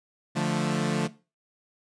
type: chord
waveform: sawtooth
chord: D minor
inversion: none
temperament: equal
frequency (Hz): 146.83 / 174.61 / 220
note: D3 / F3 / A3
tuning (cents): 0 / 0 / 0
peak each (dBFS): -25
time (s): 0.35-1.08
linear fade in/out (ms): 20
effects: noise-tail reverb RT60 0.3 s tail -17 dB re dry + resampled to 22050 Hz